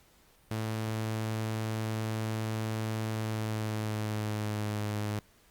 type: tone with pitch glide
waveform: sawtooth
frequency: 110 to 105.09 Hz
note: A2 to G#2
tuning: 0 to +21 cents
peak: -27 dBFS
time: 0.51-5.19 s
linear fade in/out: 0 ms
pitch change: -79 cents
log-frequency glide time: 3.14-4.83 s
effects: pink hiss -63 dBFS RMS until 5.5 s + Opus 48 kbps